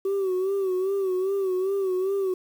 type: tone with vibrato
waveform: sine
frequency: 381.3 Hz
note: G4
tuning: 48 cents flat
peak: -20 dBFS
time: 0.05-2.34 s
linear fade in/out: 5 ms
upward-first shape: sine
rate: 2.5 Hz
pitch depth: 71 cents each way
effects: tanh soft clip ceiling -21 dBFS + 8-bit